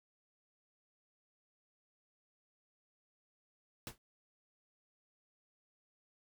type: noise with exponential decay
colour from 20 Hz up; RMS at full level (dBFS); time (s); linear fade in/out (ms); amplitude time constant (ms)
pink; -39; 3.87-3.98; 1; 22
effects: none